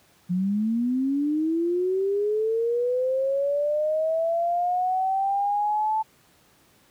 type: linear sweep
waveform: sine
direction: up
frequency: 174.4 to 880 Hz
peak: -21 dBFS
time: 0.29-6.03 s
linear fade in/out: 20 ms
effects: pink hiss -59 dBFS RMS until 6.9 s + high-pass 80 Hz 12 dB/octave